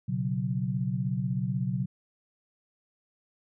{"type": "chord", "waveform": "sine", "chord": "B suspended second", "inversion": "none", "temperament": "equal with one note detuned", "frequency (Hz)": [122.41, 138.59, 185], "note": ["B2", "C#3", "F#3"], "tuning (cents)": [-15, 0, 0], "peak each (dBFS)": -31, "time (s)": [0.08, 1.86], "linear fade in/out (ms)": 10, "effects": []}